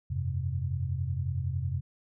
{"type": "chord", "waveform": "sine", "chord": "F suspended second", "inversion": "none", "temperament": "just", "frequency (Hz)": [87.31, 98.22, 130.96], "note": ["F2", "G2", "C3"], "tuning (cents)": [0, 4, 2], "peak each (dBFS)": [-32, -35, -32], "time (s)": [0.1, 1.81], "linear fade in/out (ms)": 10, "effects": []}